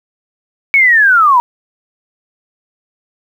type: linear sweep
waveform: sine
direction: down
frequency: 2249 to 932.3 Hz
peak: -5 dBFS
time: 0.74-1.4 s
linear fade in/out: 0 ms
effects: 7-bit